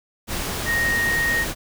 sine tone in noise, 1864.7 Hz, A#6, in tune, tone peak -19 dBFS, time 0.65-1.46 s, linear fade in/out 50 ms, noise pink, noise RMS -27 dBFS, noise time 0.27-1.55 s, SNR +5 dB, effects none

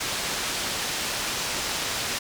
white low-pass noise, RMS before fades -29 dBFS, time 0-2.19 s, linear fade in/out 10 ms, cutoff 6100 Hz, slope 12 dB/octave, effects none

